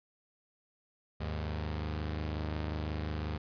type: tone pair together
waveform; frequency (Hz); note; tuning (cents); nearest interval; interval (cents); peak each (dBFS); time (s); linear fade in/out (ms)
sawtooth; 76.56 / 102.2; D#2 / G#2; -27 / -27; perfect fourth; 500; -31 / -36; 1.2-3.38; 10
effects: resampled to 11025 Hz